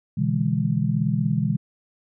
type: chord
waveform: sine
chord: E dominant seventh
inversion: second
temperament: just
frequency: 123.61 / 148.33 / 164.81 / 206 Hz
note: B2 / D3 / E3 / G#3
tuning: +2 / +18 / 0 / -14 cents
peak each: -25 dBFS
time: 0.17-1.57 s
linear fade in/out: 10 ms
effects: none